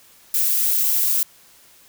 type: noise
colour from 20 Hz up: violet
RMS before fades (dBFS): -19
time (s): 0.34-1.23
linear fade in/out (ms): 2
effects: white hiss -51 dBFS RMS until 1.88 s